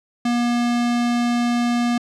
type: tone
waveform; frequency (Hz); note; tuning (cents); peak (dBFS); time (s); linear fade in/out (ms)
square; 239.5; A#3; +47; -18; 0.25-1.98; 5
effects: low-pass 7000 Hz 12 dB/octave